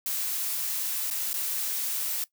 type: noise with dropouts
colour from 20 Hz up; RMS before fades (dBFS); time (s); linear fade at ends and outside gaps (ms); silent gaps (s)
blue; -30; 0.06-2.24; 1; 1.102-1.11 / 1.331-1.341
effects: noise-tail reverb RT60 0.1 s tail -18 dB re dry